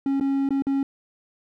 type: tone with dropouts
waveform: triangle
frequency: 274.2 Hz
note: C#4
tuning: 19 cents flat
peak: -18 dBFS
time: 0.06-0.83 s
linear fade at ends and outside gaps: 2 ms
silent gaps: 0.199-0.209 / 0.49-0.506 / 0.622-0.668 s
effects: none